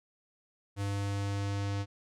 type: tone with low-pass filter sweep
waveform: square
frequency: 100.1 Hz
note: G2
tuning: 37 cents sharp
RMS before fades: -33 dBFS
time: 0.76-1.86 s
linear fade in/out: 50 ms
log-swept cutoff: 9400 to 5800 Hz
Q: 1.1
effects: none